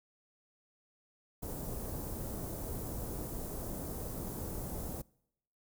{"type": "band-stop noise", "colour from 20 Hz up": "pink", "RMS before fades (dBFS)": -40, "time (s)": [1.42, 5.02], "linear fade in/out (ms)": 10, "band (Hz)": [650, 11000], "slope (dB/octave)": 12, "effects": ["noise-tail reverb RT60 0.8 s tail -25 dB re dry"]}